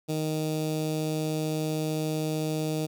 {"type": "tone with notch filter", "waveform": "15% pulse", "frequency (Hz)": 155.56, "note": "D#3", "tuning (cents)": 0, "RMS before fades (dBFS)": -29, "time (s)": [0.08, 2.87], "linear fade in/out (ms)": 20, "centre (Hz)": 1600, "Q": 0.64, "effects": []}